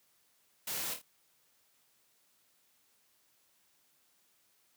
white noise with echo, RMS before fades -38 dBFS, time 0.67-0.94 s, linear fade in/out 5 ms, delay 26 ms, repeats 3, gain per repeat -6 dB, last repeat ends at 1.018 s, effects white hiss -71 dBFS RMS until 4.76 s + high-pass 80 Hz 12 dB/octave

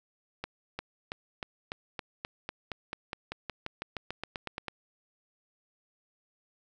accelerating click train, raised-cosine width 0.3 ms, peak -19 dBFS, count 22, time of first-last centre 0.44-4.683 s, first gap 350 ms, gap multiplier 0.94, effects none

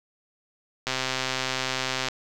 click train, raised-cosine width 0.2 ms, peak -9 dBFS, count 159, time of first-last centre 0.87-2.085 s, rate 130 Hz, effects none

